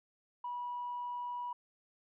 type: tone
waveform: sine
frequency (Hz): 974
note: B5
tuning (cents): -24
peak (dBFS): -36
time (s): 0.44-1.53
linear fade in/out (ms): 5
effects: tanh soft clip ceiling -32 dBFS